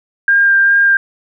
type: tone with vibrato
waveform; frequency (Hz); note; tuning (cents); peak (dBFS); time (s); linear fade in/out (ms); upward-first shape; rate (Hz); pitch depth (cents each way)
sine; 1600; G6; +35; -7; 0.28-0.97; 2; sine; 2.5; 12
effects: none